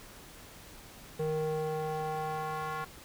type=tone with band-pass filter sweep; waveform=square; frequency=155.56 Hz; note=D#3; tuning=in tune; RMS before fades=-34 dBFS; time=1.19-2.85 s; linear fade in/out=10 ms; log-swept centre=420 to 1200 Hz; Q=2.1; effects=pink hiss -51 dBFS RMS until 3.04 s